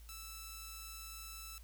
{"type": "tone", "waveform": "5% pulse", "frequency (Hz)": 1318.5, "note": "E6", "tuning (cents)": 0, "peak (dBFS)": -36, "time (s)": [0.09, 1.58], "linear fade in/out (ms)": 0, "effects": ["added 56 Hz sine -52 dBFS peak until 1.63 s", "white hiss -65 dBFS RMS until 1.63 s"]}